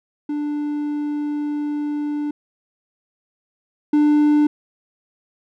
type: tone pair in turn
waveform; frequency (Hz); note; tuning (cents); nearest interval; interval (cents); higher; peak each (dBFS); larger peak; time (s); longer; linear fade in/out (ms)
triangle; 294.9 / 297.3; D4 / D4; +7 / +21; unison; 14; second; -19 / -10; second; 0.29-2.31 / 3.93-4.47; first; 5
effects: none